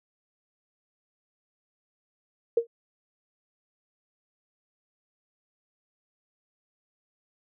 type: tone with exponential decay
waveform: sine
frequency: 465.3 Hz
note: A#4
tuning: 3 cents flat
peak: -15 dBFS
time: 2.57-2.67 s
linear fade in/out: 5 ms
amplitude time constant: 20 ms
effects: none